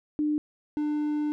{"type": "tone pair in turn", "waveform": ["sine", "triangle"], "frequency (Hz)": [300, 298.7], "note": ["D4", "D4"], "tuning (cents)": [37, 29], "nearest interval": "unison", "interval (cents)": 8, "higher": "first", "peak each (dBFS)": -23, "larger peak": "neither", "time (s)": [[0.19, 0.38], [0.77, 1.32]], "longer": "second", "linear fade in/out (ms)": 0, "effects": []}